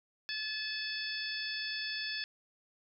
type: harmonic tone with a mistuned harmonic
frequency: 864 Hz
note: A5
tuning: 32 cents flat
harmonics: 2 / 3 / 4 / 5 / 6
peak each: -40 / -43 / -43 / -41 / -42 dBFS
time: 0.29-2.24 s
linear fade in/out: 0 ms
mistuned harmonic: 5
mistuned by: +61 cents
effects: none